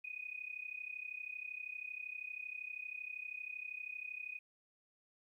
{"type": "tone with amplitude modulation", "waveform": "sine", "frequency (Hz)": 2489, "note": "D#7", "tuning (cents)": 0, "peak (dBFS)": -39, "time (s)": [0.04, 4.39], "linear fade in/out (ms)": 10, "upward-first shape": "sine", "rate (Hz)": 32.7, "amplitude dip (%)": 85, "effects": ["13-bit"]}